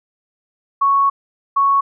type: tone pair in turn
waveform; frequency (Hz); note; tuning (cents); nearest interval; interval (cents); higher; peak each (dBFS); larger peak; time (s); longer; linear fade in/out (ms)
sine; 1108.7 / 1108.7; C#6 / C#6; 0 / 0; unison; 0; neither; -11; neither; 0.81-1.1 / 1.56-1.81; first; 10
effects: none